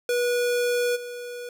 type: tone with level steps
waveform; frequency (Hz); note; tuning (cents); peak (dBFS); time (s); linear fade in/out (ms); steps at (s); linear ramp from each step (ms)
square; 486; B4; -28; -22 / -34; 0.09-1.49; 2; 0.95; 20
effects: none